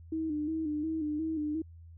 sine tone with vibrato, 309.7 Hz, D#4, 8 cents flat, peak -30 dBFS, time 0.12-1.62 s, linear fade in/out 5 ms, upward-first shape square, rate 2.8 Hz, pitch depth 56 cents each way, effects added 83 Hz sine -48 dBFS peak until 1.97 s

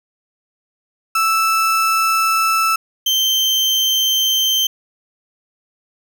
35% pulse tone pair in turn, 1318.5 / 3121 Hz, E6 / G7, 0 / -8 cents, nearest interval octave + minor third, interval 1492 cents, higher second, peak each -12 dBFS, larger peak neither, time 1.15-2.76 / 3.06-4.67 s, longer neither, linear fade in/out 5 ms, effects none

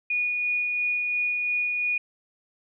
sine tone with tremolo, 2455 Hz, D#7, 24 cents flat, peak -22 dBFS, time 0.1-1.98 s, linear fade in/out 5 ms, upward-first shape sine, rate 2.9 Hz, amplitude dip 25%, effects none

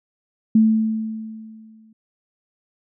sine tone with exponential decay, 220 Hz, A3, in tune, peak -9 dBFS, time 0.55-1.93 s, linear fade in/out 5 ms, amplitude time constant 300 ms, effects none

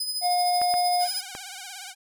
sawtooth tone with tremolo, 5020 Hz, D#8, 15 cents sharp, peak -23 dBFS, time 0-1.21 s, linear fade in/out 5 ms, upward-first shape sine, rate 13 Hz, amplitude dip 50%
triangle tone, 714 Hz, F5, 38 cents sharp, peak -19 dBFS, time 0.21-1.09 s, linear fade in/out 50 ms
clicks, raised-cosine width 0.5 ms, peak -20 dBFS, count 3, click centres 0.616 / 0.74 / 1.351 s
5% pulse tone with vibrato, 766 Hz, G5, 40 cents flat, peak -25 dBFS, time 0.99-1.95 s, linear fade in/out 50 ms, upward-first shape triangle, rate 17 Hz, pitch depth 120 cents each way
effects none

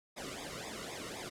pink noise with flanger, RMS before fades -43 dBFS, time 0.16-1.3 s, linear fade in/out 20 ms, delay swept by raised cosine 0.68 to 1.24 ms, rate 3.9 Hz, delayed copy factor -0.95, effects low-pass 9000 Hz 12 dB/octave

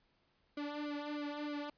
sawtooth tone with flanger, 293.7 Hz, D4, in tune, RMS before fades -41 dBFS, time 0.57-1.7 s, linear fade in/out 5 ms, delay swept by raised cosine 1.1 to 3 ms, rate 3.2 Hz, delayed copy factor -1, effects pink hiss -75 dBFS RMS until 1.77 s + resampled to 11025 Hz

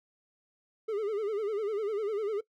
triangle tone with vibrato, 421.6 Hz, G#4, 26 cents sharp, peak -27 dBFS, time 0.88-2.41 s, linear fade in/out 10 ms, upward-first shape sine, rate 10 Hz, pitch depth 110 cents each way, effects noise-tail reverb RT60 0.1 s tail -20 dB re dry

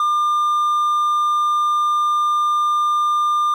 triangle tone, 1200 Hz, D6, 37 cents sharp, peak -13 dBFS, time 0-3.54 s, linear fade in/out 2 ms, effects none

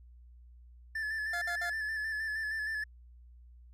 triangle tone with vibrato, 1744 Hz, A6, 16 cents flat, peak -31 dBFS, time 0.95-2.84 s, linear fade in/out 5 ms, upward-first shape square, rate 6.4 Hz, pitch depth 32 cents each way
25% pulse tone bursts, 698.5 Hz, F5, in tune, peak -33 dBFS, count 3, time 1.33-1.699 s, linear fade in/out 5 ms, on 87 ms, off 54 ms
effects added 60 Hz sine -52 dBFS peak until 3.73 s + resampled to 32000 Hz

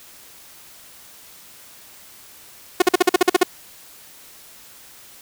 sawtooth tone bursts, 362.2 Hz, F#4, 37 cents flat, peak -6 dBFS, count 10, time 2.8-3.433 s, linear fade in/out 5 ms, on 21 ms, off 47 ms, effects white hiss -45 dBFS RMS until 5.21 s

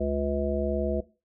harmonic tone, 70.9 Hz, C#2, 40 cents sharp, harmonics 1 / 3 / 5 / 7 / 9, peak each -31 / -31 / -31 / -31 / -31 dBFS, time 0-1.01 s, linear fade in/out 10 ms, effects noise-tail reverb RT60 0.3 s tail -18 dB re dry

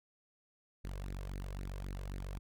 sawtooth tone with flanger, 47.32 Hz, F#1, 40 cents sharp, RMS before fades -42 dBFS, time 0.84-2.39 s, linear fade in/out 10 ms, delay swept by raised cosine 0.45 to 1.95 ms, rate 3.8 Hz, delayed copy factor +0.75, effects none

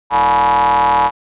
square ring-modulated tone, 66.7 Hz, C2, 34 cents sharp, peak -8 dBFS, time 0.1-1.11 s, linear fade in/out 50 ms, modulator 914 Hz, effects resampled to 8000 Hz

